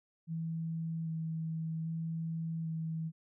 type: tone with vibrato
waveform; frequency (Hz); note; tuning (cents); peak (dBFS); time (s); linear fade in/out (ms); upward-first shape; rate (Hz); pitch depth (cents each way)
sine; 162.3; E3; -27; -34; 0.27-3.12; 50; square; 0.63; 11
effects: none

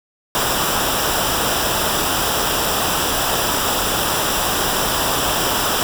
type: noise with comb filter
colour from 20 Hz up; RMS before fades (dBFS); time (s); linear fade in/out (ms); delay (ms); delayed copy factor
pink; -19; 0.35-5.83; 0; 0.46; -0.65
effects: none

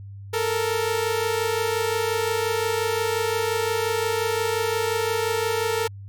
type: tone pair together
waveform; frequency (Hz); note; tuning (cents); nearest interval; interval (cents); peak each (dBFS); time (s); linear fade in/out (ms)
sawtooth; 439.2 / 464.9; A4 / A#4; -3 / -5; minor second; 98; -21; 0.33-5.88; 10
effects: added 99 Hz sine -36 dBFS peak until 6.08 s

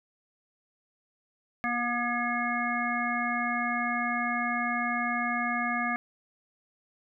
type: harmonic tone with a mistuned harmonic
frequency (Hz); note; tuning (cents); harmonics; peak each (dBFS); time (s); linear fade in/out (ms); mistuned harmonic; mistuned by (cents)
240; B3; -49; 1 / 3 / 5 / 7 / 9; -33 / -33 / -33 / -33 / -33; 1.64-5.96; 0; 5; +18
effects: none

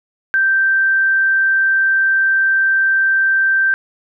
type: tone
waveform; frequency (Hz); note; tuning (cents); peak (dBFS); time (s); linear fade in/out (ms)
sine; 1565; G6; -3; -11; 0.34-3.74; 0
effects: none

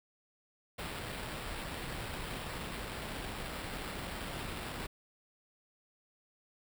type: noise with sample-and-hold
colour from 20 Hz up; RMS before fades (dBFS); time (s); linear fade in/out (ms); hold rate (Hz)
pink; -41; 0.78-4.87; 10; 6300
effects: none

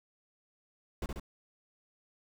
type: noise with echo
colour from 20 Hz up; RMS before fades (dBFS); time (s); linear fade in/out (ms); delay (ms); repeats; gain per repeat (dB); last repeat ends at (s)
brown; -35; 1.02-1.06; 2; 69; 2; -3; 1.198
effects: none

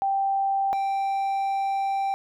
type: tone pair in turn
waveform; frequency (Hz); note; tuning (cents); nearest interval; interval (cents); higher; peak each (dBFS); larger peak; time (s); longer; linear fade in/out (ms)
sine / triangle; 784 / 784; G5 / G5; 0 / 0; unison; 0; neither; -21; neither; 0.02-0.73 / 0.73-2.14; second; 0
effects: none

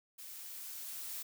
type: noise with level ramp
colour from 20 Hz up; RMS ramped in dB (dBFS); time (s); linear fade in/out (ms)
blue; -49 to -42; 0.18-1.23; 10
effects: none

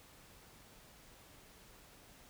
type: silence
effects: pink hiss -60 dBFS RMS until 2.29 s

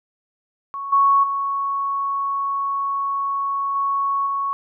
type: tone with level steps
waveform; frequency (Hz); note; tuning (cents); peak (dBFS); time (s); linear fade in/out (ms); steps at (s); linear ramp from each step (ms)
sine; 1108.7; C#6; 0; -26 / -12 / -20 / -18 / -20; 0.74-4.53; 0; 0.92 / 1.23 / 3.75 / 4.26; 10
effects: none

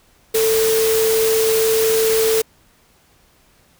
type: tone in noise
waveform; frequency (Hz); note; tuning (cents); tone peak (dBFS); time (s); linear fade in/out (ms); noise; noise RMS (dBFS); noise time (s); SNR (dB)
sine; 444.3; A4; +17; -14; 0.34-2.42; 10; white; -22; 0.34-2.42; +5
effects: pink hiss -55 dBFS RMS until 3.79 s

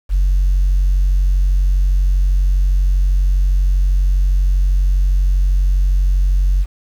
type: tone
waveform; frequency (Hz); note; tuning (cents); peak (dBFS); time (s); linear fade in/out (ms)
sine; 46.25; F#1; 0; -9; 0.09-6.66; 50
effects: tanh soft clip ceiling -8 dBFS + 7-bit

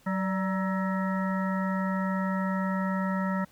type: harmonic tone with a mistuned harmonic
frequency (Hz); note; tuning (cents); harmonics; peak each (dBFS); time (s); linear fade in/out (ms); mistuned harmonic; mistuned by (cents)
188.8; F#3; +35; 1 / 3 / 5 / 7 / 9 / 10; -27 / -36 / -36 / -36 / -45 / -39; 0.06-3.45; 10; 3; +52
effects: pink hiss -60 dBFS RMS until 3.51 s

